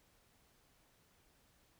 silence, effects pink hiss -71 dBFS RMS until 1.79 s

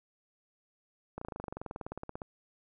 slowing click train, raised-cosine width 1 ms, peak -25 dBFS, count 23, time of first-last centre 1.18-2.218 s, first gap 34 ms, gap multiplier 1.03, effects none

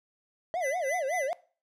triangle tone with vibrato, 622.3 Hz, D#5, in tune, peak -26 dBFS, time 0.54-1.33 s, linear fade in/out 0 ms, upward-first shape sine, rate 5.3 Hz, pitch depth 300 cents each way
square tone with tremolo, 2008 Hz, B6, 28 cents sharp, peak -32 dBFS, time 0.6-1.32 s, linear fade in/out 50 ms, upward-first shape sine, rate 3.9 Hz, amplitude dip 90%
effects noise-tail reverb RT60 0.4 s tail -20 dB re dry + low-pass 12000 Hz 12 dB/octave

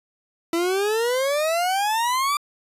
40% pulse exponential sweep, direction up, 329.6 to 1190 Hz, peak -19 dBFS, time 0.53-2.37 s, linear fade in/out 2 ms, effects resampled to 32000 Hz

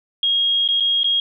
sine tone with dropouts, 3268 Hz, G#7, 29 cents flat, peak -15 dBFS, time 0.23-1.2 s, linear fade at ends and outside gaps 2 ms, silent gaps 0.678-0.687 / 0.8-0.805 / 1.033-1.043 s, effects none

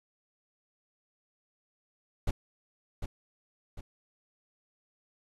brown noise with echo, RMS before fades -28 dBFS, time 2.27-2.31 s, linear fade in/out 5 ms, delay 750 ms, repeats 2, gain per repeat -7 dB, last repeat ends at 3.81 s, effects resampled to 32000 Hz

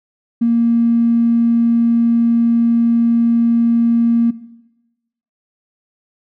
triangle tone with tanh clipping, 233.1 Hz, A#3, in tune, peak -10 dBFS, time 0.41-4.31 s, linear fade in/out 10 ms, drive 2 dB, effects noise-tail reverb RT60 1.0 s tail -17 dB re dry

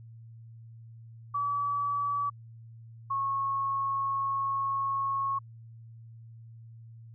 sine tone pair in turn, 1146 / 1096 Hz, D6 / C#6, -43 / -20 cents, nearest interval minor second, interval 77 cents, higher first, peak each -27 / -27 dBFS, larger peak neither, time 1.34-2.3 / 3.1-5.39 s, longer second, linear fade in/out 10 ms, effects added 114 Hz sine -46 dBFS peak until 7.14 s

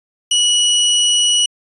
sawtooth tone, 2930 Hz, F#7, 18 cents flat, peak -8 dBFS, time 0.31-1.46 s, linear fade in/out 5 ms, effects resampled to 24000 Hz

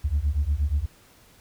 sine beating tone pair, 68.7 / 77.1 Hz, C#2 / D#2, -15 / -15 cents, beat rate 8.4 Hz, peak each -23 dBFS, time 0.04-0.86 s, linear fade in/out 10 ms, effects tanh soft clip ceiling -16 dBFS + pink hiss -55 dBFS RMS until 1.4 s

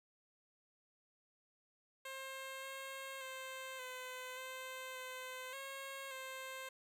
10% pulse tone with pitch steps, 532 / 537 / 525 / 509 / 518 / 513 / 543 / 525 Hz, C5 / C5 / C5 / C5 / C5 / C5 / C#5 / C5, +29 / +45 / +6 / -48 / -17 / -34 / -36 / +6 cents, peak -37 dBFS, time 2.05-6.69 s, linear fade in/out 5 ms, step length 580 ms, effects 13-bit

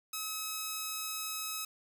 5% pulse tone, 1282 Hz, E6, 49 cents flat, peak -24 dBFS, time 0.13-1.65 s, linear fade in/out 5 ms, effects none

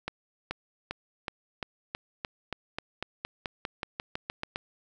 accelerating click train, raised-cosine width 0.3 ms, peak -16 dBFS, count 19, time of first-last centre 0.08-4.559 s, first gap 430 ms, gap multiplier 0.93, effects none

